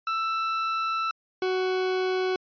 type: tone pair in turn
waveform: 40% pulse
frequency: 1326 / 372.1 Hz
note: E6 / F#4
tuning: +10 / +10 cents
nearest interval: octave + minor seventh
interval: 2200 cents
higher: first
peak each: -24 / -23 dBFS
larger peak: second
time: 0.07-1.11 / 1.42-2.36 s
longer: first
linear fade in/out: 2 ms
effects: resampled to 11025 Hz